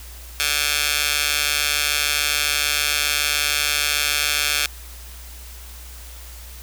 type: tone with high-pass filter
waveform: 15% pulse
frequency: 146.83 Hz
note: D3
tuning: in tune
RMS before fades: -21 dBFS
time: 0.4-4.66 s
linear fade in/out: 0 ms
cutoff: 2500 Hz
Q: 0.96
effects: added 60 Hz sine -37 dBFS peak until 6.62 s + white hiss -42 dBFS RMS until 6.62 s